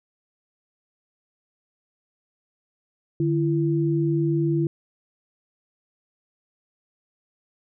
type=tone pair together; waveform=sine; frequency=149.22 / 335.2 Hz; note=D3 / E4; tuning=+28 / +29 cents; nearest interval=octave + major second; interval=1401 cents; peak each=-22 dBFS; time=3.2-4.67 s; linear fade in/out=2 ms; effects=none